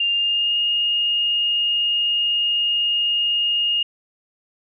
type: tone with pitch glide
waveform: sine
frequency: 2800 to 2846 Hz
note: F7 to F7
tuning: +4 to +32 cents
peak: -17 dBFS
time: 0-3.83 s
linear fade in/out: 5 ms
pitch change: +28 cents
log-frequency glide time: 0.11-0.57 s
effects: none